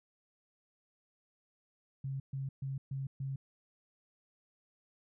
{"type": "tone bursts", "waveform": "sine", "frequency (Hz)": 135.5, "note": "C#3", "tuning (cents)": -39, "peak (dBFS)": -35, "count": 5, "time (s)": [2.04, 3.36], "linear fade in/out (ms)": 5, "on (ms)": 160, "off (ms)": 130, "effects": []}